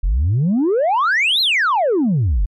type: exponential two-way sweep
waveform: sine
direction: up then down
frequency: 39.63 to 4252 to 39.63 Hz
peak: -11 dBFS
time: 0.03-2.46 s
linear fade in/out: 10 ms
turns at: 1.41 s
effects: tanh soft clip ceiling -11 dBFS + MP3 64 kbps